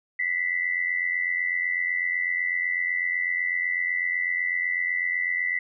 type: tone pair together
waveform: sine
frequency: 1964 / 2052 Hz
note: B6 / C7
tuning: -10 / -34 cents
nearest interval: minor second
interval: 76 cents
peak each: -25 / -28 dBFS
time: 0.19-5.59 s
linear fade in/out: 5 ms
effects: none